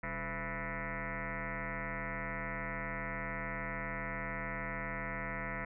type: tone with frequency modulation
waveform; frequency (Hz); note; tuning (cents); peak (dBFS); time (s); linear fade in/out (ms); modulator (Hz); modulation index
sine; 990; B5; +4; -36; 0.03-5.65; 5; 159; 7.3
effects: none